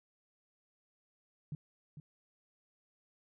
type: tone with echo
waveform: sine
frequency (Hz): 148.9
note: D3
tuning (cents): +24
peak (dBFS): -37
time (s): 1.52-1.55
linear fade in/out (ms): 2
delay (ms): 450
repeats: 1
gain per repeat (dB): -9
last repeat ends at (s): 2
effects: none